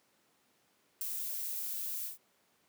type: noise with ADSR envelope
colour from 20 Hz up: violet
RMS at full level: -34 dBFS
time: 1.01-2.18 s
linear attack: 4 ms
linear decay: 15 ms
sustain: -4 dB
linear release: 140 ms
effects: pink hiss -71 dBFS RMS until 2.68 s + high-pass 200 Hz 12 dB/octave